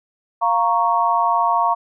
sine chord, Bb minor, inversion second, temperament equal, 698.5 / 932.3 / 1108.7 Hz, F5 / Bb5 / Db6, 0 / 0 / 0 cents, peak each -20 / -18 / -19 dBFS, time 0.41-1.75 s, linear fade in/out 20 ms, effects none

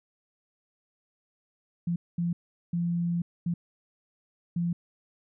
sine tone bursts at uneven times, 171.9 Hz, F3, 27 cents flat, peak -25 dBFS, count 5, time 1.87-1.96 / 2.18-2.33 / 2.73-3.22 / 3.46-3.54 / 4.56-4.73 s, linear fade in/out 5 ms, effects none

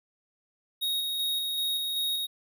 square tone with tremolo, 3756 Hz, A#7, 12 cents sharp, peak -27 dBFS, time 0.81-2.27 s, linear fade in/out 20 ms, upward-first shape square, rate 2.6 Hz, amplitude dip 25%, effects none

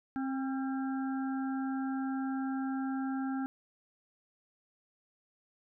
harmonic tone with a mistuned harmonic, 266.1 Hz, C4, 29 cents sharp, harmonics 1 / 3 / 5 / 6, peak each -32 / -42 / -46 / -48 dBFS, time 0.16-3.46 s, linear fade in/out 0 ms, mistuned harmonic 5, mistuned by +37 cents, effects none

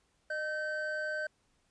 triangle tone pair together, 612 / 1542.1 Hz, D#5 / G6, -29 / -29 cents, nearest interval octave + major third, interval 1600 cents, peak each -35 / -33 dBFS, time 0.3-1.27 s, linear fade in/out 5 ms, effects pink hiss -73 dBFS RMS until 1.7 s + resampled to 22050 Hz

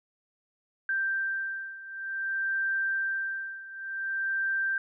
sine beating tone pair, 1571 / 1571.54 Hz, G6 / G6, +3 / +4 cents, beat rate 0.54 Hz, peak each -30 / -33 dBFS, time 0.89-4.78 s, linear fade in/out 2 ms, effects none

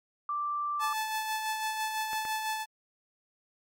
sine tone, 1175 Hz, D6, 1 cent sharp, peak -29 dBFS, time 0.29-0.93 s, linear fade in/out 2 ms
sawtooth tone with tremolo, 871 Hz, A5, 18 cents flat, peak -25 dBFS, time 0.79-2.66 s, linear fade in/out 50 ms, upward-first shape sine, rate 6 Hz, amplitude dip 40%
clicks, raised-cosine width 0.5 ms, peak -27 dBFS, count 2, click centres 2.132 / 2.252 s
effects MP3 64 kbps

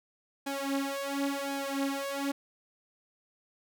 sawtooth tone with flanger, 277.2 Hz, C#4, in tune, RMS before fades -33 dBFS, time 0.46-2.32 s, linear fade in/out 10 ms, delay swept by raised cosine 1.2 to 5.4 ms, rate 0.93 Hz, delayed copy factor +1, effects none

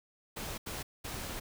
pink noise bursts at uneven times, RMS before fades -40 dBFS, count 3, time 0.36-0.58 / 0.66-0.83 / 1.04-1.4 s, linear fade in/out 10 ms, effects none

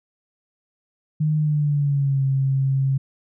sine tone with pitch glide, 153.4 to 135.09 Hz, D#3 to C#3, -24 to -44 cents, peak -17 dBFS, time 1.2-2.98 s, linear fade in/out 10 ms, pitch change -220 cents, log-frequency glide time 1.37-2.24 s, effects none

